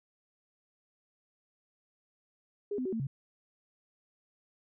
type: tone with pitch steps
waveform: sine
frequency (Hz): 409.3 / 254.8 / 376.9 / 225.5 / 136.7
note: G#4 / C4 / F#4 / A3 / C#3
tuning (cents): -25 / -46 / +32 / +43 / -24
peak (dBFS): -31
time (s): 2.71-3.07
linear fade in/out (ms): 5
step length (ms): 72
effects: none